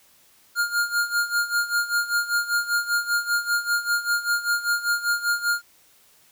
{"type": "tone with tremolo", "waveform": "square", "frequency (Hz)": 1412, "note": "F6", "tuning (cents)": 19, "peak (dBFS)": -19, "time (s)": [0.55, 5.62], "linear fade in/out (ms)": 50, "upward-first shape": "sine", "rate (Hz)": 5.1, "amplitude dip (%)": 80, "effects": ["white hiss -57 dBFS RMS until 6.31 s"]}